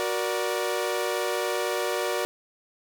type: chord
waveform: sawtooth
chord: Gb augmented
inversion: none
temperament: equal with one note detuned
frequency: 370 / 473.5 / 587.3 Hz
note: Gb4 / Bb4 / D5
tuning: 0 / +27 / 0 cents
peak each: -26 dBFS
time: 0-2.25 s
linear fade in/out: 0 ms
effects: 9-bit